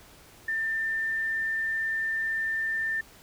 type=tone; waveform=sine; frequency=1791 Hz; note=A6; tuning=30 cents sharp; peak=-26 dBFS; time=0.48-3.01 s; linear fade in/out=5 ms; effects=pink hiss -53 dBFS RMS until 3.22 s